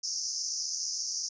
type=band-pass noise; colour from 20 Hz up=pink; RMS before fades=-34 dBFS; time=0.03-1.29 s; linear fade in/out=10 ms; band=5000 to 6500 Hz; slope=96 dB/octave; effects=resampled to 16000 Hz